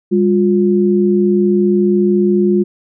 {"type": "tone pair together", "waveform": "sine", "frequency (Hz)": [200.6, 355.1], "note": ["G3", "F4"], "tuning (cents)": [40, 29], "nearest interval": "minor seventh", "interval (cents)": 989, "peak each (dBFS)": -12, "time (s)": [0.11, 2.64], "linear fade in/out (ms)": 20, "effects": []}